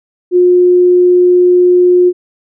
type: tone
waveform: sine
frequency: 358.4 Hz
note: F4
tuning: 45 cents sharp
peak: -4 dBFS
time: 0.31-2.13 s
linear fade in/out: 50 ms
effects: none